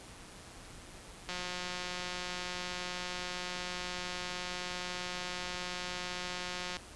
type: click train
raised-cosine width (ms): 0.2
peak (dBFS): -21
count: 987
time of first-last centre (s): 1.29-6.768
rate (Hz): 180
effects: pink hiss -51 dBFS RMS until 6.95 s + resampled to 24000 Hz